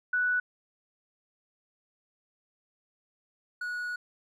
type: tone pair in turn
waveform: sine / triangle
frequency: 1480 / 1461.3 Hz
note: F#6 / F#6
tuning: 0 / -22 cents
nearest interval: unison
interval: 22 cents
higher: first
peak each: -24 / -30 dBFS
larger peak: first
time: 0.13-0.4 / 3.61-3.96 s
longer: second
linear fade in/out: 5 ms
effects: none